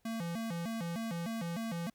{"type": "tone with vibrato", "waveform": "square", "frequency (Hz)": 196, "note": "G3", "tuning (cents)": 0, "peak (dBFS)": -36, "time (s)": [0.05, 1.9], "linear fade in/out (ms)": 5, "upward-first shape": "square", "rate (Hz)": 3.3, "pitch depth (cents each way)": 250, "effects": ["pink hiss -75 dBFS RMS until 1.94 s"]}